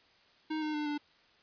square tone with pitch steps, 311.8 / 305.9 / 300.1 / 294.5 Hz, D#4 / D#4 / D4 / D4, +4 / -29 / +38 / +5 cents, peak -33 dBFS, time 0.5-0.98 s, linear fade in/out 10 ms, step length 120 ms, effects white hiss -64 dBFS RMS until 1.42 s + resampled to 11025 Hz

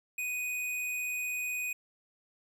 square tone, 2489 Hz, D#7, in tune, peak -33 dBFS, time 0.18-1.73 s, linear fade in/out 5 ms, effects none

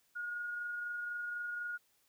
sine tone with amplitude modulation, 1437 Hz, F6, 49 cents sharp, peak -36 dBFS, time 0.15-1.78 s, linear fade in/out 20 ms, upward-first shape sine, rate 24 Hz, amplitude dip 25%, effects white hiss -73 dBFS RMS until 2.08 s

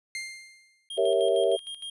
sawtooth tone with exponential decay, 2105 Hz, C7, 10 cents sharp, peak -27 dBFS, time 0.15-0.89 s, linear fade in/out 1 ms, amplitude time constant 160 ms
square tone with tremolo, 3224 Hz, G7, 48 cents sharp, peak -35 dBFS, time 0.9-1.9 s, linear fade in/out 5 ms, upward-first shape square, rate 6.5 Hz, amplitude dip 70%
sine chord, G diminished seventh, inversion none, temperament equal, 392 / 466.2 / 554.4 / 659.3 Hz, G4 / Bb4 / Db5 / Fb5, 0 / 0 / 0 / 0 cents, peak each -26 dBFS, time 0.97-1.57 s, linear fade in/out 20 ms
effects resampled to 24000 Hz

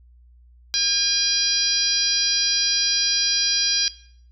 harmonic tone, 810 Hz, G#5, 43 cents flat, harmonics 2 / 3 / 4 / 5 / 6 / 7, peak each -33 / -32 / -28 / -26 / -22 / -26 dBFS, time 0.74-3.88 s, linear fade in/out 0 ms, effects noise-tail reverb RT60 0.6 s tail -17 dB re dry + added 60 Hz sine -48 dBFS peak until 4.31 s

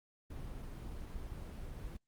brown noise, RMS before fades -44 dBFS, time 0.3-1.97 s, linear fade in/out 5 ms, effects Opus 24 kbps

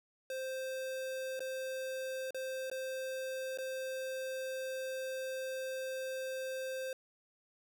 square tone with dropouts, 523.3 Hz, C5, in tune, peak -38 dBFS, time 0.3-6.93 s, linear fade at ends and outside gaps 2 ms, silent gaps 1.394-1.404 / 2.307-2.345 / 2.7-2.714 / 3.575-3.585 s, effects none

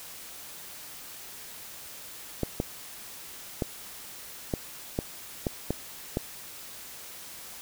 clicks, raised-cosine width 2 ms, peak -13 dBFS, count 8, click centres 2.433 / 2.601 / 3.622 / 4.538 / 4.989 / 5.468 / 5.706 / 6.171 s, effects white hiss -44 dBFS RMS until 7.61 s

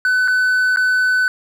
triangle tone with dropouts, 1505 Hz, F#6, 29 cents sharp, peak -11 dBFS, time 0.05-1.28 s, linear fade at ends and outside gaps 1 ms, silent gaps 0.277-0.281 / 0.761-0.771 s, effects none

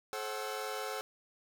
sawtooth tone cluster, 429.7 / 532 / 751 / 1330 Hz, A4 / C5 / F#5 / E6, -41 / +29 / +26 / +15 cents, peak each -37 / -38 / -39 / -40 dBFS, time 0.13-1.01 s, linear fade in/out 0 ms, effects none

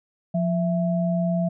sine tone pair together, 175.34 / 662 Hz, F3 / E5, +7 / +7 cents, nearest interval octave + major seventh, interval 2300 cents, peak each -21 / -26 dBFS, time 0.34-1.49 s, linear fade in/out 10 ms, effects none

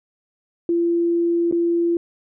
sine tone with dropouts, 340.9 Hz, F4, 42 cents flat, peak -16 dBFS, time 0.69-1.97 s, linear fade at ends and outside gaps 2 ms, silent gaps 1.513-1.524 s, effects none

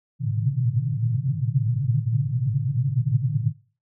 pink band-pass noise, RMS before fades -23 dBFS, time 0.19-3.54 s, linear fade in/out 50 ms, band 110 to 150 Hz, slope 96 dB/octave, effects noise-tail reverb RT60 0.4 s tail -22 dB re dry

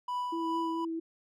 triangle tone with tremolo, 988 Hz, B5, in tune, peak -28 dBFS, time 0.08-0.85 s, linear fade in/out 5 ms, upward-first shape triangle, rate 2.6 Hz, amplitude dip 50%
sine tone with vibrato, 329.6 Hz, E4, in tune, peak -32 dBFS, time 0.32-1 s, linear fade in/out 10 ms, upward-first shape sine, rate 4.5 Hz, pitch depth 16 cents each way
effects none

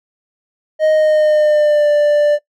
triangle tone with pitch glide, 622.3 to 590.1 Hz, D#5 to D5, 0 to +8 cents, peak -7 dBFS, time 0.79-2.39 s, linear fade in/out 50 ms, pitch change -92 cents, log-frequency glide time 0.92-1.89 s, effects noise-tail reverb RT60 0.1 s tail -19 dB re dry

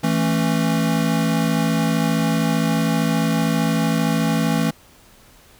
square chord, A major, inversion second, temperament equal with one note detuned, 164.81 / 220 / 273.2 Hz, E3 / A3 / C#4, 0 / 0 / -25 cents, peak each -21 / -22 / -24 dBFS, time 0.03-4.71 s, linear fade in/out 10 ms, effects pink hiss -50 dBFS RMS until 5.59 s

